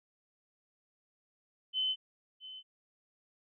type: tone with echo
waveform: sine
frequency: 3046 Hz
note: F#7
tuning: 50 cents sharp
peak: -29 dBFS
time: 1.73-1.96 s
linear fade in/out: 50 ms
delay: 670 ms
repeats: 1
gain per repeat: -15 dB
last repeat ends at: 2.63 s
effects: none